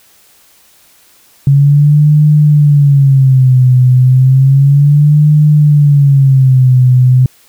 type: tone with vibrato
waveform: sine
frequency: 138.1 Hz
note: C#3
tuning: 6 cents flat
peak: -3 dBFS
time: 1.47-7.26 s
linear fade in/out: 2 ms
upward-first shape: sine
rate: 0.32 Hz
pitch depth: 150 cents each way
effects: white hiss -46 dBFS RMS until 7.48 s